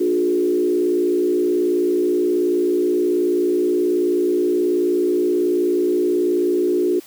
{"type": "tone with frequency modulation", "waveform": "sine", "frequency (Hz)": 358.2, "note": "F4", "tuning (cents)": 44, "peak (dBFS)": -15, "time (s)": [0, 7], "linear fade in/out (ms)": 10, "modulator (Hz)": 58.7, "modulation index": 0.94, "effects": ["white hiss -45 dBFS RMS until 7.06 s"]}